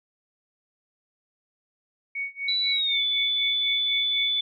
sine tone with tremolo, 2230 Hz, C#7, 10 cents sharp, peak -26 dBFS, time 2.15-4.4 s, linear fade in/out 5 ms, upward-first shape sine, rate 4 Hz, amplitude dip 95%
sine tone with pitch glide, 3951 to 3480 Hz, B7 to A7, 0 to -20 cents, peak -22 dBFS, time 2.48-4.41 s, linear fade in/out 5 ms, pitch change -220 cents, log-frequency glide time 2.71-3.01 s
effects none

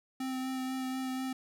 square tone with vibrato, 260.2 Hz, C4, 9 cents flat, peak -34 dBFS, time 0.2-1.33 s, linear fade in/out 5 ms, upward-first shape sine, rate 4.1 Hz, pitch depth 13 cents each way, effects none

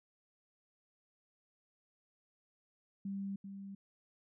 sine tone with echo, 196.9 Hz, G3, 8 cents sharp, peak -37 dBFS, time 3.05-3.36 s, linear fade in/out 5 ms, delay 390 ms, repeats 1, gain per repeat -7 dB, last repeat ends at 3.75 s, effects none

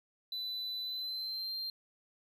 triangle tone with pitch glide, 3995 to 4174 Hz, B7 to C8, +19 to -5 cents, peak -35 dBFS, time 0.32-1.7 s, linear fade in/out 2 ms, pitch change +76 cents, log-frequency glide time 0.83-1.54 s, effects none

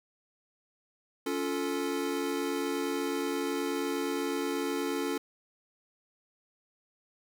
square chord, Db augmented, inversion none, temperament equal with one note detuned, 280.9 / 349.2 / 440 Hz, Db4 / F4 / A4, +23 / 0 / 0 cents, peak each -34 / -36 / -35 dBFS, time 1.26-5.18 s, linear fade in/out 5 ms, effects none

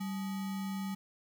sine tone with sample-and-hold, 194.1 Hz, G3, 17 cents flat, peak -34 dBFS, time 0-0.95 s, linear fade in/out 10 ms, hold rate 1050 Hz, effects none

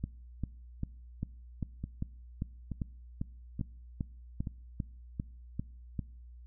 two click trains, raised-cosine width 5 ms, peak -24 / -21 dBFS, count 4 / 16, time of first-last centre 1.84-4.472 / 0.04-5.992 s, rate 1.14 / 2.52 Hz, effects noise-tail reverb RT60 0.7 s tail -24 dB re dry + added 60 Hz sine -48 dBFS peak until 6.46 s

